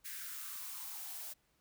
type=noise with high-pass filter sweep; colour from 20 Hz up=blue; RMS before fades=-45 dBFS; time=0.04-1.34 s; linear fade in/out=20 ms; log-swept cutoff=1800 to 620 Hz; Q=3.7; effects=pink hiss -75 dBFS RMS until 1.6 s